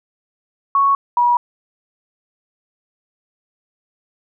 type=tone pair in turn; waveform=sine; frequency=1108.7 / 964.6 Hz; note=C#6 / B5; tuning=0 / -41 cents; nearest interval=major second; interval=241 cents; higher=first; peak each=-11 dBFS; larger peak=neither; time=0.75-0.95 / 1.17-1.37 s; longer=neither; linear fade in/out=2 ms; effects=none